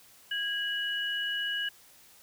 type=tone pair together; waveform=sine; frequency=1644 / 2929 Hz; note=G#6 / F#7; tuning=-18 / -18 cents; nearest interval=minor seventh; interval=1000 cents; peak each=-32 / -32 dBFS; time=0.31-1.69 s; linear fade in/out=5 ms; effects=white hiss -57 dBFS RMS until 2.22 s